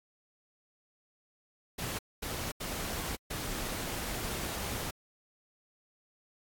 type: noise bursts at uneven times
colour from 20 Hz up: pink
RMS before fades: -37 dBFS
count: 4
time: 1.78-1.99 / 2.22-2.52 / 2.6-3.16 / 3.3-4.91 s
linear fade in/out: 10 ms
effects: AAC 64 kbps